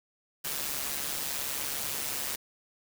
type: noise with amplitude modulation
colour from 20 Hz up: white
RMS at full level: -31 dBFS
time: 0.44-2.36 s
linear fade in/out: 10 ms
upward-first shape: sine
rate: 141 Hz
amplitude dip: 60%
effects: none